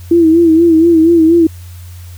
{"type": "tone with vibrato", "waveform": "sine", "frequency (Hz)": 330, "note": "E4", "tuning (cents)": 2, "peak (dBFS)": -4, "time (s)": [0.11, 1.47], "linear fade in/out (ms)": 5, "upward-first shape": "sine", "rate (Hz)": 4.2, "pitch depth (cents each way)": 68, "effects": ["added 88 Hz sine -28 dBFS peak until 2.17 s", "white hiss -42 dBFS RMS until 2.17 s"]}